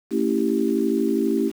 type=chord; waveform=sine; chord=A dominant seventh; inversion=none; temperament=equal with one note detuned; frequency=225 / 277.2 / 329.6 / 392 Hz; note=A3 / C#4 / E4 / G4; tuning=+39 / 0 / 0 / 0 cents; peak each=-24 dBFS; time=0.1-1.52 s; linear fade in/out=50 ms; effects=7-bit